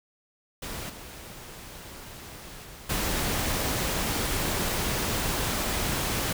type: noise with level steps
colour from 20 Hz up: pink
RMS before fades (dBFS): -36 / -43 / -45 / -28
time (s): 0.62-6.33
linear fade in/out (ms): 5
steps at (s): 0.89 / 2.64 / 2.89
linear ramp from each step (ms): 10
effects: none